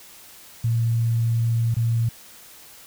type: tone with dropouts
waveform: sine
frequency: 115.6 Hz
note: A#2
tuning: 14 cents flat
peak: -18 dBFS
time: 0.64-2.09 s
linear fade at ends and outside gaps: 5 ms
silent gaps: 1.743-1.766 s
effects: white hiss -46 dBFS RMS until 2.86 s